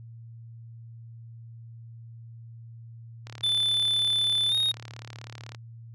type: click train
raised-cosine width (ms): 0.2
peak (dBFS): -24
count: 83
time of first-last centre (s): 3.27-5.548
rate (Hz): 36
type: tone with pitch glide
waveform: triangle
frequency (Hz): 3520 to 3729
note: A7 to A#7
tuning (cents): 0 to 0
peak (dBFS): -21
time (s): 3.43-4.72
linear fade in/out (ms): 10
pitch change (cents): +100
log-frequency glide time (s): 4.49-4.55
effects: added 115 Hz sine -42 dBFS peak until 5.94 s